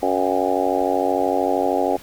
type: harmonic tone with a mistuned harmonic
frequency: 93 Hz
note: F#2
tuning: 9 cents sharp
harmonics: 3 / 4 / 5 / 6 / 7 / 8 / 9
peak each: -25 / -25 / -25 / -25 / -25 / -25 / -25 dBFS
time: 0.02-1.97 s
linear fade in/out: 10 ms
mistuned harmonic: 9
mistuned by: -43 cents
effects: pink hiss -43 dBFS RMS until 2.02 s